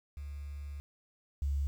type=tone pair in turn; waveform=sine; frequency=71.8 / 70.28 Hz; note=D2 / C#2; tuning=-39 / +24 cents; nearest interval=unison; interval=37 cents; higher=first; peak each=-39 / -29 dBFS; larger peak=second; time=0.17-0.8 / 1.42-1.67 s; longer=first; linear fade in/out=0 ms; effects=10-bit